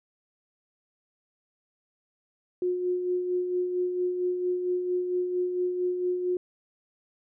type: tone with tremolo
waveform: sine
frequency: 360.6 Hz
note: F#4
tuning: 45 cents flat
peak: -23 dBFS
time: 2.62-6.37 s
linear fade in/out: 2 ms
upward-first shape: sine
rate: 4.4 Hz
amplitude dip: 45%
effects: none